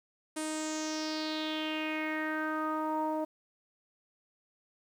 sawtooth tone with low-pass filter sweep, 311.1 Hz, D#4, in tune, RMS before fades -34 dBFS, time 0.36-3.25 s, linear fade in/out 10 ms, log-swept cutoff 9500 to 760 Hz, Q 4.8, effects 10-bit

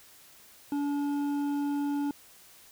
triangle tone with hard clipping, 286.8 Hz, D4, 41 cents flat, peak -29 dBFS, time 0.72-2.11 s, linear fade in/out 2 ms, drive 11 dB, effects white hiss -55 dBFS RMS until 2.71 s

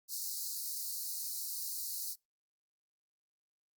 white high-pass noise, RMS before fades -39 dBFS, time 0.08-2.16 s, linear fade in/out 50 ms, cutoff 4100 Hz, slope 96 dB/octave, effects noise-tail reverb RT60 0.2 s tail -24 dB re dry + Opus 48 kbps

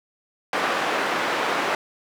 white band-pass noise, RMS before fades -24 dBFS, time 0.53-1.75 s, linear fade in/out 2 ms, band 310 to 1600 Hz, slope 12 dB/octave, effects none

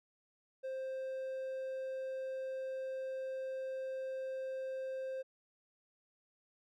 triangle tone, 526 Hz, C5, 9 cents sharp, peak -36 dBFS, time 0.63-5.23 s, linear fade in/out 20 ms, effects none

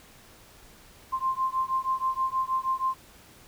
sine beating tone pair, 1046.5 / 1052.8 Hz, C6 / C6, 0 / +10 cents, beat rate 6.3 Hz, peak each -28 dBFS, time 1.12-2.95 s, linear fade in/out 20 ms, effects pink hiss -53 dBFS RMS until 3.47 s

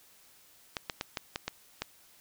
clicks, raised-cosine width 0.2 ms, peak -15 dBFS, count 7, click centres 0.768 / 0.898 / 1.011 / 1.172 / 1.359 / 1.48 / 1.82 s, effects white hiss -60 dBFS RMS until 2.2 s

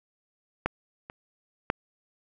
clicks, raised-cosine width 0.5 ms, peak -10 / -25 / -8 dBFS, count 3, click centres 0.66 / 1.099 / 1.701 s, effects none

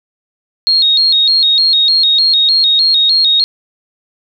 sine tone with vibrato, 3992 Hz, B7, 18 cents sharp, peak -7 dBFS, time 0.67-3.44 s, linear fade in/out 0 ms, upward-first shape square, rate 3.3 Hz, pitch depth 110 cents each way, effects none

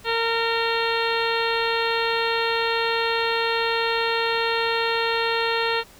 harmonic tone with a mistuned harmonic, 458.8 Hz, A#4, 28 cents flat, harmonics 1 / 2 / 3 / 4 / 5 / 6 / 7 / 8 / 9, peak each -25 / -27 / -29 / -29 / -34 / -30 / -34 / -33 / -32 dBFS, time 0.04-5.84 s, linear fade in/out 50 ms, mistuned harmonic 9, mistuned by +37 cents, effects pink hiss -49 dBFS RMS until 5.99 s

